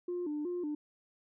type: tone with vibrato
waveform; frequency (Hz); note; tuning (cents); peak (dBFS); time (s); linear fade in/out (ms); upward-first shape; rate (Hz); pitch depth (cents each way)
sine; 324.9; E4; -25; -32; 0.08-0.75; 5; square; 2.7; 150
effects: tanh soft clip ceiling -30 dBFS